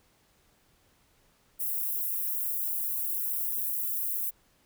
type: high-pass noise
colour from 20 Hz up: white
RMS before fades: -31 dBFS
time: 1.59-4.31 s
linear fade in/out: 20 ms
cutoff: 12000 Hz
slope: 24 dB/octave
effects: pink hiss -66 dBFS RMS until 4.65 s